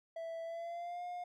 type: tone with pitch glide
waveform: triangle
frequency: 660 to 711.5 Hz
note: E5 to F5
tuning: +2 to +32 cents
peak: -38 dBFS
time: 0.16-1.24 s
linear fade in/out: 5 ms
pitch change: +130 cents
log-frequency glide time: 0.43-1.04 s
effects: none